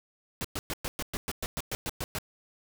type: noise bursts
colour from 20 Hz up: pink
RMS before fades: -33 dBFS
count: 13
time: 0.41-2.185 s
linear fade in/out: 0 ms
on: 35 ms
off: 110 ms
effects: none